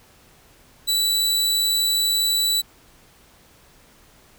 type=tone; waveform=sawtooth; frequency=3951 Hz; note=B7; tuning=in tune; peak=-15 dBFS; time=0.87-2.62 s; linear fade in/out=20 ms; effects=pink hiss -53 dBFS RMS until 4.38 s